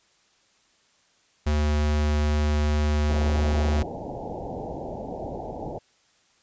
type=tone; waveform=square; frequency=74.8 Hz; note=D2; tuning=32 cents sharp; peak=-21 dBFS; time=1.46-3.83 s; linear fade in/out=10 ms
type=low-pass noise; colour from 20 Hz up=white; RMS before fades=-34 dBFS; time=3.09-5.79 s; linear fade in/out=10 ms; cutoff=860 Hz; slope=96 dB/octave
effects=white hiss -63 dBFS RMS until 6.42 s + resampled to 16000 Hz